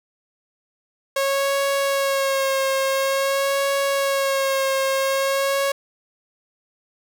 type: tone with vibrato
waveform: sawtooth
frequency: 546 Hz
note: C#5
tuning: 26 cents flat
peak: -15 dBFS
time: 1.16-5.72 s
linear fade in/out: 5 ms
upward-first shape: sine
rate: 0.48 Hz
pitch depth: 27 cents each way
effects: none